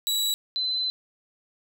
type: tone pair in turn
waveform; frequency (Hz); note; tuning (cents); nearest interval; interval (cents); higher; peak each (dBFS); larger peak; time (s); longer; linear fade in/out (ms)
sawtooth / sine; 3909 / 4042; B7 / B7; -19 / +39; minor second; 58; second; -20 / -24; first; 0.07-0.34 / 0.56-0.9; second; 0
effects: none